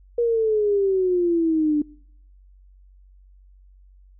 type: exponential sweep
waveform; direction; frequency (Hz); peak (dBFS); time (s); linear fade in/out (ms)
sine; down; 478.3 to 293.7; -17; 0.18-1.82; 5
effects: noise-tail reverb RT60 0.7 s tail -25 dB re dry + added 47 Hz sine -48 dBFS peak until 4.19 s